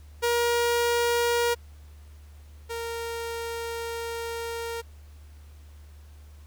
sawtooth tone pair in turn, 474.5 / 463.7 Hz, A#4 / A#4, +31 / -9 cents, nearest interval unison, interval 40 cents, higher first, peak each -18 / -27 dBFS, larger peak first, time 0.22-1.55 / 2.69-4.82 s, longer second, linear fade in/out 20 ms, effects added 74 Hz sine -45 dBFS peak until 6.46 s + pink hiss -60 dBFS RMS until 6.46 s

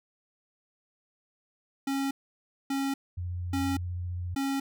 square tone bursts, 273.6 Hz, C#4, 23 cents flat, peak -28 dBFS, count 4, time 1.87-4.6 s, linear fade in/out 5 ms, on 240 ms, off 590 ms
sine tone with vibrato, 88.6 Hz, F2, 25 cents sharp, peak -31 dBFS, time 3.17-4.35 s, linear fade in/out 10 ms, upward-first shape square, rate 15 Hz, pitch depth 11 cents each way
effects none

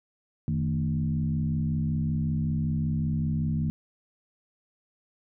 sine tone with frequency modulation, 156.1 Hz, D#3, 6 cents sharp, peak -24 dBFS, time 0.48-3.7 s, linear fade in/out 0 ms, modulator 65.3 Hz, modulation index 1.1, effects none

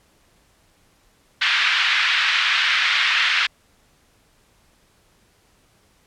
pink band-pass noise, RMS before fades -19 dBFS, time 1.41-3.47 s, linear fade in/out 10 ms, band 1500 to 3700 Hz, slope 24 dB/octave, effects pink hiss -59 dBFS RMS until 6.06 s + low-pass 12000 Hz 12 dB/octave

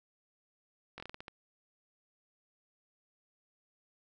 slowing click train, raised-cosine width 0.3 ms, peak -28 dBFS, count 8, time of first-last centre 0.98-1.281 s, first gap 20 ms, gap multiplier 1.25, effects none

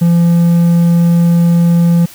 triangle tone, 170.6 Hz, F3, 40 cents flat, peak -4 dBFS, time 0.01-2.06 s, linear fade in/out 10 ms, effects white hiss -36 dBFS RMS until 2.14 s

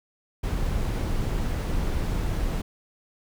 brown noise, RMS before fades -26 dBFS, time 0.43-2.62 s, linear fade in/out 10 ms, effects none

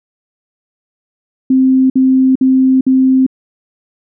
sine tone bursts, 261.6 Hz, C4, in tune, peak -6 dBFS, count 4, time 1.5-3.265 s, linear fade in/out 5 ms, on 400 ms, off 55 ms, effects none

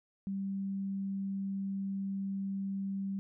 sine tone, 195.4 Hz, G3, 5 cents flat, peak -33 dBFS, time 0.27-3.19 s, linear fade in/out 0 ms, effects none

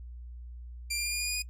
15% pulse tone with pitch steps, 2376 / 2391 / 2406 / 2422 / 2437 / 2453 / 2468 Hz, D7 / D7 / D7 / D#7 / D#7 / D#7 / D#7, +20 / +30 / +41 / -47 / -37 / -25 / -15 cents, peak -23 dBFS, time 0.9-1.425 s, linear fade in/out 10 ms, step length 75 ms, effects noise-tail reverb RT60 0.1 s tail -23 dB re dry + added 60 Hz sine -41 dBFS peak until 1.49 s

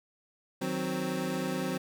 25% pulse chord, C diminished, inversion first, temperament equal, 155.56 / 185 / 261.6 Hz, Eb3 / Gb3 / C4, 0 / 0 / 0 cents, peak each -35 / -30 / -30 dBFS, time 0.61-1.78 s, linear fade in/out 10 ms, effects none

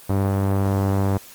sawtooth tone with low-pass filter, 97.9 Hz, G2, 2 cents flat, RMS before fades -20 dBFS, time 0.09-1.18 s, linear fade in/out 10 ms, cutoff 1000 Hz, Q 1, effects white hiss -44 dBFS RMS until 1.34 s + Opus 24 kbps

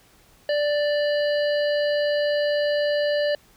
harmonic tone, 587.3 Hz, D5, in tune, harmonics 1 / 3 / 5 / 7 / 8, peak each -20 / -30 / -34 / -37 / -38 dBFS, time 0.49-3.35 s, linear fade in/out 2 ms, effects pink hiss -56 dBFS RMS until 3.56 s

